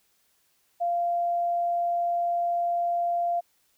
sine tone, 693 Hz, F5, 14 cents flat, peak -23 dBFS, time 0.8-3.41 s, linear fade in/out 20 ms, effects white hiss -68 dBFS RMS until 3.77 s

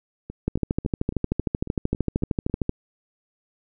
two click trains, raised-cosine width 3 ms, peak -21 / -9 dBFS, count 9 / 30, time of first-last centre 0.3-2.498 / 0.48-2.694 s, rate 3.64 / 13.1 Hz, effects none

